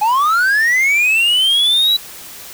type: linear sweep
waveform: triangle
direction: up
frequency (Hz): 817 to 3951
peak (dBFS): -9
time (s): 0.01-1.97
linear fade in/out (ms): 10
effects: white hiss -34 dBFS RMS until 2.53 s